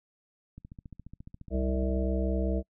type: click train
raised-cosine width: 5 ms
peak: -32 dBFS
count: 22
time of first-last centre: 0.58-2.038 s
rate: 14.4 Hz
type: harmonic tone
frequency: 64.9 Hz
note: C2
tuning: 13 cents flat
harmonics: 1 / 3 / 5 / 7 / 9 / 10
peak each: -28 / -33 / -35 / -36 / -38 / -38 dBFS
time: 1.5-2.63 s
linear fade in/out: 50 ms
effects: noise-tail reverb RT60 0.1 s tail -26 dB re dry